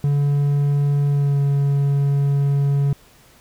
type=tone with pitch glide; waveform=triangle; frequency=143.1 to 140.8 Hz; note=D3 to C#3; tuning=-45 to +27 cents; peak=-13 dBFS; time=0.04-2.93 s; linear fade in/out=2 ms; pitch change=-28 cents; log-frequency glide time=1.08-1.39 s; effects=pink hiss -51 dBFS RMS until 3.4 s